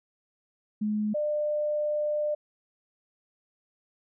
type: tone pair in turn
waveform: sine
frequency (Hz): 211.6 / 598.5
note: G#3 / D5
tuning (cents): +33 / +33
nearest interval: octave + tritone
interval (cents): 1800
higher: second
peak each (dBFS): -25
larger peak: neither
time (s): 0.81-1.14 / 1.14-2.35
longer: second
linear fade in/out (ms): 10
effects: none